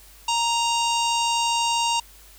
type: harmonic tone with a mistuned harmonic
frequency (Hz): 932.3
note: A#5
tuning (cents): 0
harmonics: 1 / 3 / 4 / 5 / 6 / 7 / 8 / 9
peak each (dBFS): -22 / -26 / -32 / -33 / -34 / -34 / -35 / -35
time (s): 0.28-2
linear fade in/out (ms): 5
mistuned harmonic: 8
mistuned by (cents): -21
effects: added 50 Hz sine -50 dBFS peak until 2.38 s + white hiss -50 dBFS RMS until 2.38 s